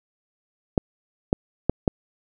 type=clicks; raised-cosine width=2 ms; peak=-4 dBFS; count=4; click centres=0.778 / 1.329 / 1.696 / 1.878 s; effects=none